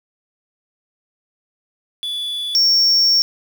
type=tone pair in turn; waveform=triangle; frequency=3442 / 5488 Hz; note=A7 / F8; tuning=-39 / -31 cents; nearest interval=minor sixth; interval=808 cents; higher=second; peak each=-20 / -10 dBFS; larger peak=second; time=2.03-2.55 / 2.55-3.22 s; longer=second; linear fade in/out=0 ms; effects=7-bit